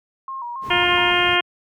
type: tone with vibrato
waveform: sine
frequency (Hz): 1010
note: B5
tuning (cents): +39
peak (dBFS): -27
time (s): 0.28-1.11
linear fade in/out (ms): 2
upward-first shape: square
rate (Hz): 3.6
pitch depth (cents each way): 98
type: noise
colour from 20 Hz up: brown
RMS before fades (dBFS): -30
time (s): 0.61-1.39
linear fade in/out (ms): 50
type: harmonic tone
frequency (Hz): 353.6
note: F4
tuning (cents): +22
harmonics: 1 / 2 / 3 / 4 / 5 / 6 / 7 / 8 / 9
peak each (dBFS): -24 / -24 / -24 / -24 / -24 / -24 / -24 / -24 / -24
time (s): 0.7-1.41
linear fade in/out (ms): 10
effects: high-pass 100 Hz 12 dB/octave